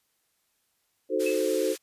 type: chord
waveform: sine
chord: D# diminished seventh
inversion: none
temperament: equal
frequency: 311.1 / 370 / 440 / 523.3 Hz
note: D#4 / F#4 / A4 / C5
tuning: 0 / 0 / 0 / 0 cents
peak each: -31 / -29 / -28 / -28 dBFS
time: 1.09-1.76 s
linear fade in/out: 50 ms
type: band-pass noise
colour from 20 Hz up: white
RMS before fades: -40 dBFS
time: 1.19-1.78 s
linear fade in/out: 20 ms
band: 1500 to 11000 Hz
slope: 12 dB/octave
type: tone with exponential decay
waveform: sine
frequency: 2608 Hz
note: E7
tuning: 19 cents flat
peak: -28 dBFS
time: 1.26-1.46 s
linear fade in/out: 5 ms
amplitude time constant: 43 ms
effects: white hiss -73 dBFS RMS until 1.82 s + resampled to 32000 Hz